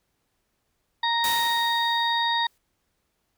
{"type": "harmonic tone", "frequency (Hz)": 932.3, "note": "A#5", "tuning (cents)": 0, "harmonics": [1, 2, 4, 5], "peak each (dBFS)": [-24, -28, -26, -37], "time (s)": [1.03, 2.47], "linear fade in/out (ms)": 5}
{"type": "noise with exponential decay", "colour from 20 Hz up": "white", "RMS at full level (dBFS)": -29, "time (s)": [1.24, 2.58], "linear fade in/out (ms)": 1, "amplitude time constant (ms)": 290}
{"effects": ["pink hiss -74 dBFS RMS until 3.37 s"]}